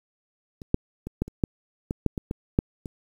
clicks, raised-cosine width 3 ms, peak -27 / -6 / -20 / -11 / -25 / -8 / -14 / -8 / -16 / -15 / -6 / -22 dBFS, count 12, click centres 0.618 / 0.744 / 1.07 / 1.22 / 1.28 / 1.438 / 1.909 / 2.063 / 2.178 / 2.311 / 2.589 / 2.858 s, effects 8-bit

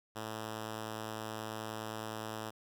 5% pulse tone, 109.6 Hz, A2, 6 cents flat, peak -28 dBFS, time 0.15-2.51 s, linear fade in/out 20 ms, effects none

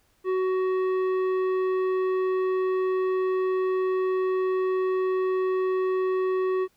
triangle tone with tanh clipping, 373.6 Hz, F#4, 17 cents sharp, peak -24 dBFS, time 0.24-6.68 s, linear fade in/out 50 ms, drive 15 dB, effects pink hiss -66 dBFS RMS until 6.76 s

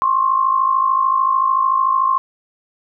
sine tone pair together, 1057.5 / 1111 Hz, C6 / C#6, +18 / +4 cents, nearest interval minor second, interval 86 cents, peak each -14 / -19 dBFS, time 0.02-2.18 s, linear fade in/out 0 ms, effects none

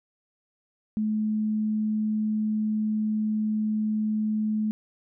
sine tone, 214.9 Hz, A3, 41 cents flat, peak -23 dBFS, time 0.97-4.71 s, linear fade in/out 0 ms, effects none

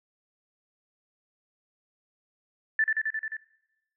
sine tone with echo, 1760 Hz, A6, in tune, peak -20 dBFS, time 2.79-2.84 s, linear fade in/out 2 ms, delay 88 ms, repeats 6, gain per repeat -2 dB, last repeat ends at 3.368 s, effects noise-tail reverb RT60 0.9 s tail -19 dB re dry

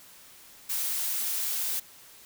blue noise, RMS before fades -30 dBFS, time 0.69-1.8 s, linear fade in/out 10 ms, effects white hiss -52 dBFS RMS until 2.25 s

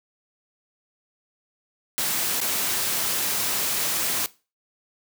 white noise with dropouts, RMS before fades -25 dBFS, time 1.98-4.26 s, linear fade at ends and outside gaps 0 ms, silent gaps 2.403-2.414 s, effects noise-tail reverb RT60 0.3 s tail -19 dB re dry + high-pass 100 Hz 12 dB/octave

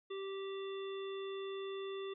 harmonic tone, 390 Hz, G4, 9 cents flat, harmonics 1 / 3 / 5 / 7 / 9, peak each -40 / -51 / -57 / -57 / -53 dBFS, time 0.1-2.14 s, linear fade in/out 10 ms, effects none

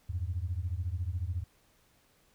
sine beating tone pair, 82.41 / 96.41 Hz, E2 / G2, 0 / -28 cents, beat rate 14 Hz, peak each -33 / -34 dBFS, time 0.09-1.44 s, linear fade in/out 10 ms, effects tanh soft clip ceiling -24 dBFS + pink hiss -67 dBFS RMS until 2.34 s

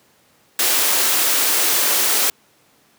white high-pass noise, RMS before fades -17 dBFS, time 0.59-2.3 s, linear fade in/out 2 ms, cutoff 260 Hz, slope 24 dB/octave, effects pink hiss -56 dBFS RMS until 2.98 s + high-pass 150 Hz 12 dB/octave

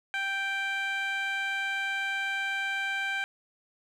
15% pulse tone with band-pass filter, 784 Hz, G5, in tune, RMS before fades -31 dBFS, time 0.14-3.24 s, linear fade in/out 0 ms, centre 1800 Hz, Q 1.4, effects none

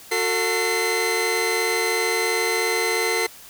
sawtooth tone cluster, 365.7 / 448.6 / 2058 Hz, F#4 / A4 / C7, -20 / +34 / -29 cents, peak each -23 / -20 / -20 dBFS, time 0.11-3.27 s, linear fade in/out 10 ms, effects white hiss -44 dBFS RMS until 3.49 s

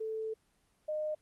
sine tone pair in turn, 440 / 612.4 Hz, A4 / D#5, 0 / -28 cents, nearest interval tritone, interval 572 cents, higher second, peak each -34 / -32 dBFS, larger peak second, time 0-0.34 / 0.88-1.15 s, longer first, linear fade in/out 10 ms, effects pink hiss -72 dBFS RMS until 1.21 s + Opus 24 kbps

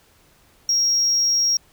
sine tone, 5600 Hz, F8, 4 cents sharp, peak -14 dBFS, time 0.69-1.57 s, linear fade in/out 2 ms, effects tanh soft clip ceiling -14 dBFS + pink hiss -56 dBFS RMS until 1.72 s

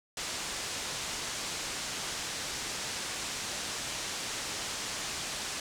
white low-pass noise, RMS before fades -37 dBFS, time 0.17-5.6 s, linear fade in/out 2 ms, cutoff 7800 Hz, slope 24 dB/octave, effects none

